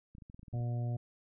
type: clicks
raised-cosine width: 5 ms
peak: -39 dBFS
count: 11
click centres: 0.151 / 0.183 / 0.222 / 0.299 / 0.345 / 0.394 / 0.431 / 0.482 / 0.53 / 0.56 / 0.605 s
type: harmonic tone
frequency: 120 Hz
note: B2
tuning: 49 cents flat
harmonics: 1 / 2 / 3 / 4 / 5 / 6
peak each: -32 / -46 / -51 / -56 / -50 / -51 dBFS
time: 0.53-0.97 s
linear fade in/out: 10 ms
effects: none